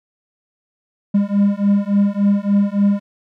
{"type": "beating tone pair", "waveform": "triangle", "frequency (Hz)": [200, 203.5], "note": ["G3", "G#3"], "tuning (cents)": [35, -35], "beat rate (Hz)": 3.5, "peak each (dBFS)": -14, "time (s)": [1.14, 3], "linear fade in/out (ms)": 10, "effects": []}